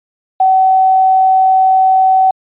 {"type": "tone with quantisation", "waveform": "sine", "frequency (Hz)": 758, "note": "F#5", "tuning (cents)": 42, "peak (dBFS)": -6, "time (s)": [0.4, 2.31], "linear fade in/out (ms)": 5, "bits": 6, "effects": ["resampled to 8000 Hz"]}